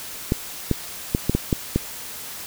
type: clicks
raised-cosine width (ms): 3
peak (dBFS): -5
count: 7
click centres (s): 0.321 / 0.713 / 1.149 / 1.296 / 1.35 / 1.528 / 1.76
effects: white hiss -35 dBFS RMS until 2.46 s